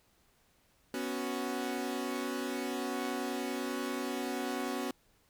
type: chord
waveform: sawtooth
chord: B suspended second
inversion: none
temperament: equal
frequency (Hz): 246.9 / 277.2 / 370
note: B3 / C#4 / F#4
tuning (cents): 0 / 0 / 0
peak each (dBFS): -34 / -34 / -35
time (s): 0.94-4.91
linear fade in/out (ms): 2
effects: pink hiss -69 dBFS RMS until 5.29 s